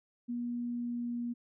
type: tone with pitch glide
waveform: sine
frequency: 240.3 to 238.8 Hz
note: B3 to A#3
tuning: -47 to +42 cents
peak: -33 dBFS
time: 0.28-1.34 s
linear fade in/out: 20 ms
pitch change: -11 cents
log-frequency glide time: 0.64-1.21 s
effects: none